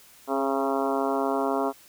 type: harmonic tone with a mistuned harmonic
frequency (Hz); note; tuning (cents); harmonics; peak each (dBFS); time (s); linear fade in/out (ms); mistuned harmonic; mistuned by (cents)
136.1; C#3; -31; 2 / 3 / 4 / 5 / 6 / 7 / 8 / 9 / 10; -29 / -29 / -33 / -29 / -34 / -33 / -34 / -38 / -38; 0.27-1.73; 50; 3; +17
effects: white hiss -53 dBFS RMS until 1.88 s